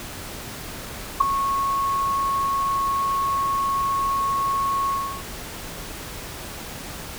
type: tone with ADSR envelope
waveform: sine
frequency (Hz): 1100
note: C#6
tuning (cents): -14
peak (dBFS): -8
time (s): 1.2-5.24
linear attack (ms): 11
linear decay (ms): 5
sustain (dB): -12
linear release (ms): 350
effects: pink hiss -35 dBFS RMS until 7.18 s